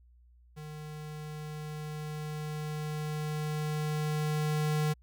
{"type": "tone with level ramp", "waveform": "square", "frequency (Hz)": 152.2, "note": "D#3", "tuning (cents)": -38, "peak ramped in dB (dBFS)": [-42, -27], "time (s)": [0.56, 4.94], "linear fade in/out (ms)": 20, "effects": ["added 60 Hz sine -57 dBFS peak until 5.02 s"]}